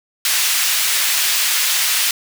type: high-pass noise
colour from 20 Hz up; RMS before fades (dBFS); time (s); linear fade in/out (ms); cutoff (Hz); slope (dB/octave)
pink; -17; 0.25-2.11; 2; 2200; 12
effects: none